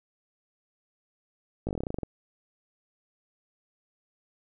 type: slowing click train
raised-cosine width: 2 ms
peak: -18 dBFS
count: 13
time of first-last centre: 1.67-2.033 s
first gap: 18 ms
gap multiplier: 1.09
effects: none